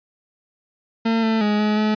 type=tone with pitch steps; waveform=40% pulse; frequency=226.6 / 222.7 / 209.2 / 211.6 / 214.1 Hz; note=A#3 / A3 / G#3 / G#3 / A3; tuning=-49 / +21 / +13 / +33 / -47 cents; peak=-16 dBFS; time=1.05-1.95 s; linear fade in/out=10 ms; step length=180 ms; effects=resampled to 11025 Hz